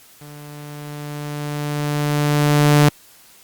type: tone with level ramp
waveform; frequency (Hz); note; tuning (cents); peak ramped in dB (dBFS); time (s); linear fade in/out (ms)
sawtooth; 147.2; D3; +4; -33 to -5; 0.21-2.89; 5
effects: white hiss -48 dBFS RMS until 3.43 s + Opus 48 kbps